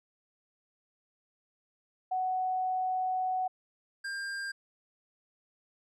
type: tone pair in turn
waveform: sine / square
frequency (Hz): 744 / 1598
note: F#5 / G6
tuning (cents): +9 / +33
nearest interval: octave + minor second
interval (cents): 1324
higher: second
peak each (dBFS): -28 / -35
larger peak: first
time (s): 2.11-3.48 / 4.04-4.52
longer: first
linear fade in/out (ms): 10
effects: low-pass 8000 Hz 12 dB/octave